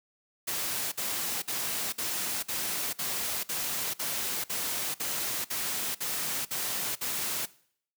white noise bursts, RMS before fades -32 dBFS, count 14, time 0.47-7.459 s, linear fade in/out 10 ms, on 450 ms, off 53 ms, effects noise-tail reverb RT60 0.6 s tail -20 dB re dry + high-pass 100 Hz 12 dB/octave

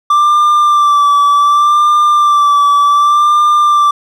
triangle tone with vibrato, 1174.7 Hz, D6, in tune, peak -4 dBFS, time 0.1-3.91 s, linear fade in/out 5 ms, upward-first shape sine, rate 0.67 Hz, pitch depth 34 cents each way, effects none

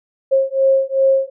sine beating tone pair, 536 / 538.6 Hz, C5 / C#5, +42 / -50 cents, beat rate 2.6 Hz, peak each -15 dBFS, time 0.31-1.3 s, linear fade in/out 20 ms, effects none

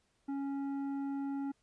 triangle tone with tanh clipping, 277.2 Hz, C#4, in tune, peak -36 dBFS, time 0.28-1.52 s, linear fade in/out 10 ms, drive 13 dB, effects pink hiss -75 dBFS RMS until 1.62 s + resampled to 22050 Hz

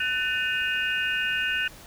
sine tone cluster, 1500 / 1793 / 2511 / 2826 Hz, F#6 / A6 / D#7 / F7, +23 / +32 / +15 / +20 cents, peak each -27 / -32 / -30 / -30 dBFS, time 0-1.68 s, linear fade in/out 5 ms, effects pink hiss -47 dBFS RMS until 1.86 s

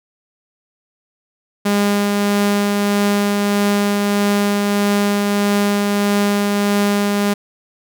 sawtooth tone with tremolo, 203.5 Hz, G#3, 35 cents flat, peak -9 dBFS, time 1.65-7.34 s, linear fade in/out 10 ms, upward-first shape triangle, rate 1.6 Hz, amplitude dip 25%, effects none

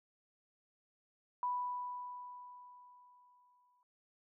sine tone with exponential decay, 987.8 Hz, B5, in tune, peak -32 dBFS, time 1.43-3.83 s, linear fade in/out 1 ms, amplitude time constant 520 ms, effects none

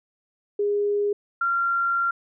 sine tone pair in turn, 410 / 1379.1 Hz, G#4 / F6, -22 / -22 cents, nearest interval octave + major sixth, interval 2100 cents, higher second, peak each -20 dBFS, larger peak neither, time 0.59-1.13 / 1.41-2.11 s, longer second, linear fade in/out 5 ms, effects none

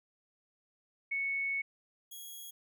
sine / 5% pulse tone pair in turn, 2212 / 3314 Hz, C#7 / G#7, -4 / -4 cents, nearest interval perfect fifth, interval 700 cents, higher second, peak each -31 / -36 dBFS, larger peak first, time 1.11-1.62 / 2.11-2.51 s, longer first, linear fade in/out 10 ms, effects none

